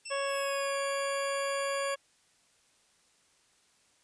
5% pulse tone with pitch glide, 2683 to 2363 Hz, E7 to D7, +30 to +10 cents, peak -29 dBFS, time 0.05-1.95 s, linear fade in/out 10 ms, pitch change -220 cents, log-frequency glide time 0.23-0.79 s
harmonic tone, 554.4 Hz, C#5, in tune, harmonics 1 / 2 / 3 / 4 / 5 / 6, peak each -32 / -36 / -39 / -46 / -44 / -45 dBFS, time 0.1-1.96 s, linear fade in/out 20 ms
effects white hiss -67 dBFS RMS until 4.03 s + resampled to 22050 Hz

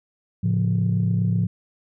sine chord, A augmented, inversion none, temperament equal with one note detuned, 110 / 137.95 / 174.61 Hz, A2 / C#3 / E#3, 0 / -8 / 0 cents, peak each -20 / -26 / -21 dBFS, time 0.43-1.47 s, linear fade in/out 10 ms, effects tanh soft clip ceiling -12 dBFS

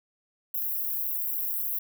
white high-pass noise, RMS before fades -30 dBFS, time 0.54-1.79 s, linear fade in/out 5 ms, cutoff 12000 Hz, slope 48 dB/octave, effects none

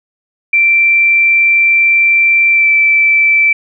sine tone with pitch glide, 2349 to 2326 Hz, D7 to D7, 0 to -17 cents, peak -6 dBFS, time 0.53-3.53 s, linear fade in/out 5 ms, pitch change -17 cents, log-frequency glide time 2.51-2.69 s, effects none

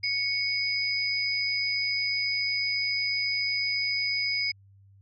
sine tone pair together, 2217 / 4977 Hz, C#7 / D#8, 0 / 0 cents, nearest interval octave + major second, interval 1400 cents, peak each -28 / -28 dBFS, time 0.03-4.52 s, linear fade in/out 10 ms, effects added 98 Hz sine -53 dBFS peak until 5.01 s

